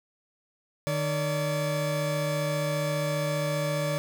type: tone pair together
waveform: 40% pulse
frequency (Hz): 152.47 / 575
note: D#3 / D5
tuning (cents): -35 / -37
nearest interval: octave + major seventh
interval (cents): 2298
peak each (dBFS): -28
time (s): 0.87-3.98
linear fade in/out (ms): 0
effects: none